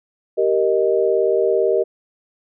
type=chord; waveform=sine; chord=Eb major; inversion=first; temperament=just; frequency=388.9 / 466.7 / 622.3 Hz; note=G4 / Bb4 / Eb5; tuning=-14 / +2 / 0 cents; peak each=-18 / -18 / -20 dBFS; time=0.37-1.84 s; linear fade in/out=20 ms; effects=none